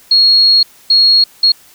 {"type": "tone bursts at uneven times", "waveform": "sine", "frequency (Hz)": 4303, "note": "C8", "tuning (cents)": 48, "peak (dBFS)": -5, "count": 3, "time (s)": [[0.11, 0.63], [0.9, 1.24], [1.43, 1.52]], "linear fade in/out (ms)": 5, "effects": ["white hiss -44 dBFS RMS until 1.74 s"]}